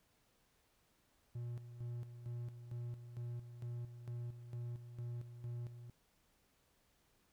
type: tone with tremolo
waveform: triangle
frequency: 119.8 Hz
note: A#2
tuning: 48 cents sharp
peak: -39 dBFS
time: 1.35-5.9 s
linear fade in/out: 5 ms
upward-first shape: square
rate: 2.2 Hz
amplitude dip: 65%
effects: pink hiss -75 dBFS RMS until 7.32 s